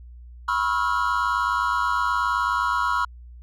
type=tone cluster; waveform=triangle; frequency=981 / 1089 / 1306 / 1405 Hz; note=B5 / C#6 / E6 / F6; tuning=-12 / -31 / -17 / +10 cents; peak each=-24 / -24 / -25 / -24 dBFS; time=0.48-3.05 s; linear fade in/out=5 ms; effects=added 60 Hz sine -40 dBFS peak until 3.42 s